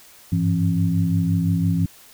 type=tone cluster; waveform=sine; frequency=96.6 / 102.5 / 169.3 / 270.2 Hz; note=G2 / G#2 / E3 / C#4; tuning=-25 / -22 / +46 / -44 cents; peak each=-26 / -23 / -19 / -27 dBFS; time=0.32-1.86 s; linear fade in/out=5 ms; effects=white hiss -48 dBFS RMS until 2.13 s